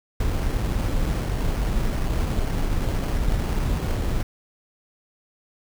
brown noise with sample-and-hold, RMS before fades -23 dBFS, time 0.2-4.23 s, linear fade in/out 5 ms, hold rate 3675 Hz, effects none

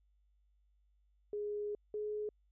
sine tone pair in turn, 415.3 / 421.8 Hz, G#4 / G#4, 0 / +27 cents, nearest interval unison, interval 27 cents, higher second, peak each -36 / -36 dBFS, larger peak neither, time 1.33-1.75 / 1.94-2.29 s, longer first, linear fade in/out 2 ms, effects added 50 Hz sine -69 dBFS peak until 2.51 s

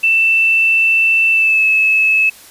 sine tone with pitch glide, 2665 to 2597 Hz, E7 to E7, +18 to -26 cents, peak -9 dBFS, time 0.03-2.3 s, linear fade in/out 10 ms, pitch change -44 cents, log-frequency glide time 1.31-1.64 s, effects white hiss -40 dBFS RMS until 2.5 s + resampled to 32000 Hz

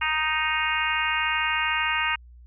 harmonic tone, 311.1 Hz, D#4, in tune, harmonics 3 / 4 / 5 / 6 / 7 / 8 / 9, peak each -30 / -30 / -30 / -30 / -30 / -30 / -30 dBFS, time 0.01-2.16 s, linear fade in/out 10 ms, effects added 60 Hz sine -45 dBFS peak until 2.46 s

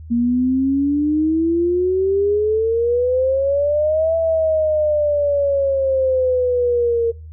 sine exponential two-way sweep, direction up then down, 233.1 to 659.3 to 459.7 Hz, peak -14 dBFS, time 0.1-7.12 s, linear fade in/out 20 ms, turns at 4.16 s, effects noise-tail reverb RT60 0.3 s tail -23 dB re dry + added 79 Hz sine -33 dBFS peak until 7.32 s

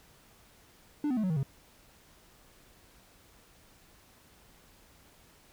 triangle tone with pitch steps, 295.7 / 253 / 216.5 / 185.21 / 158.46 / 135.58 Hz, D4 / B3 / A3 / F#3 / D#3 / C#3, +12 / +42 / -28 / +2 / +32 / -38 cents, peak -25 dBFS, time 1.04-1.43 s, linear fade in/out 2 ms, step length 65 ms, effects pink hiss -60 dBFS RMS until 5.52 s

